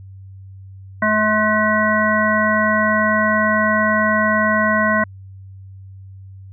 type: harmonic tone with a mistuned harmonic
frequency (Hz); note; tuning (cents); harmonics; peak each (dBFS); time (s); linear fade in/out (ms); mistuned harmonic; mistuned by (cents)
214.5; A3; -44; 1 / 3 / 5 / 7 / 9; -20 / -20 / -20 / -20 / -20; 1.02-5.04; 5; 5; -18
effects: added 96 Hz sine -35 dBFS peak until 6.52 s